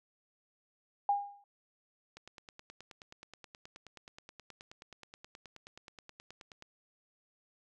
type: tone with exponential decay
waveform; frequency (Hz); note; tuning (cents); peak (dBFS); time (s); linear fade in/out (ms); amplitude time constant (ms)
sine; 810; G#5; -43; -23; 1.09-1.44; 2; 74
type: click train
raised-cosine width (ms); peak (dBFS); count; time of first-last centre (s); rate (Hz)
0.2; -32; 43; 2.17-6.624; 9.43
effects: none